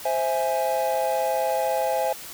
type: chord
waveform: triangle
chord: C augmented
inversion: none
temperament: equal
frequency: 523.3 / 659.3 / 830.6 Hz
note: C5 / E5 / G#5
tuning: 0 / 0 / 0 cents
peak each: -24 dBFS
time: 0.05-2.13 s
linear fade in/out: 5 ms
effects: white hiss -39 dBFS RMS until 2.33 s